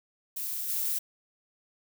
violet noise with level steps, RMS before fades -34 / -30 dBFS, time 0.36-0.99 s, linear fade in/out 10 ms, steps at 0.68 s, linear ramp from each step 20 ms, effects none

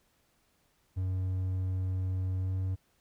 triangle tone with pitch glide, 93.1 to 93.96 Hz, F#2 to F#2, +11 to +27 cents, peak -27 dBFS, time 0.96-2.76 s, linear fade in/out 20 ms, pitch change +16 cents, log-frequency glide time 2.41-2.52 s, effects pink hiss -71 dBFS RMS until 3 s

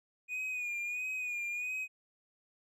triangle tone with vibrato, 2461 Hz, D#7, 20 cents flat, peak -33 dBFS, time 0.28-1.88 s, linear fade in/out 50 ms, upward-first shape sine, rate 1.5 Hz, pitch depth 49 cents each way, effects none

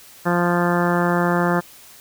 harmonic tone, 174.61 Hz, F3, in tune, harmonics 1 / 2 / 3 / 4 / 5 / 6 / 7 / 8 / 9 / 10, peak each -20 / -23 / -25 / -26 / -27 / -28 / -28 / -29 / -30 / -30 dBFS, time 0.25-1.61 s, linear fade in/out 20 ms, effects white hiss -45 dBFS RMS until 2 s

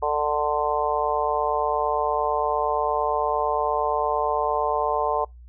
harmonic tone, 148.7 Hz, D3, 22 cents sharp, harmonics 3 / 4 / 5 / 6 / 7, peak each -27 / -27 / -27 / -27 / -27 dBFS, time 0.02-5.25 s, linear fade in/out 10 ms, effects noise-tail reverb RT60 0.2 s tail -25 dB re dry + added 60 Hz sine -42 dBFS peak until 5.48 s

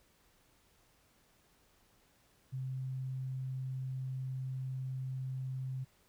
sine tone, 130.81 Hz, C3, in tune, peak -36 dBFS, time 2.52-5.85 s, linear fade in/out 20 ms, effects pink hiss -69 dBFS RMS until 6.08 s

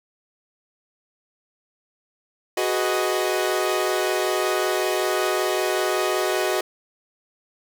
sawtooth chord, G# minor seventh, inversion third, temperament equal, 370 / 415.3 / 493.9 / 622.3 Hz, F#4 / G#4 / B4 / D#5, 0 / 0 / 0 / 0 cents, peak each -20 / -24 / -26 / -22 dBFS, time 2.57-6.61 s, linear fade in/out 5 ms, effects none

